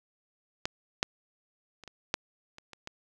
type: clicks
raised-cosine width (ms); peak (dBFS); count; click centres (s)
0.2; -12 / -8 / -30 / -27 / -9 / -29 / -28 / -22; 8; 0.655 / 1.029 / 1.837 / 1.877 / 2.141 / 2.584 / 2.733 / 2.874
effects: none